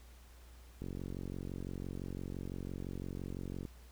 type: click train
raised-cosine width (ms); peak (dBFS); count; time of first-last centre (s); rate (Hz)
3; -29; 131; 0.82-3.652; 45.9
effects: added 60 Hz sine -54 dBFS peak until 3.91 s + pink hiss -63 dBFS RMS until 3.91 s